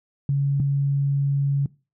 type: tone pair in turn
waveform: sine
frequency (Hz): 140 / 140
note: C#3 / C#3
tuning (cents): +18 / +18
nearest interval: unison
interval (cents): 0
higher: neither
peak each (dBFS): -18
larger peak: neither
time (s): 0.29-0.6 / 0.6-1.66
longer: second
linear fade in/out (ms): 2
effects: noise-tail reverb RT60 0.3 s tail -21 dB re dry